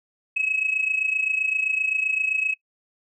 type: tone with amplitude modulation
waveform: sine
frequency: 2565 Hz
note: E7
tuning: 48 cents flat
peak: -17 dBFS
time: 0.36-2.54 s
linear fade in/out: 10 ms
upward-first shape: sine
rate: 27.7 Hz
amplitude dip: 80%
effects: noise-tail reverb RT60 0.1 s tail -23 dB re dry + tanh soft clip ceiling -14 dBFS